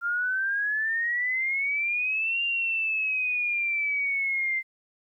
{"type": "exponential two-way sweep", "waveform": "sine", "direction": "up then down", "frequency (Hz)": [1386, 2794, 2077], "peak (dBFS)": -24, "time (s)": [0.01, 4.63], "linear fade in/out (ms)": 50, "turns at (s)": 2.43, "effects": ["11-bit"]}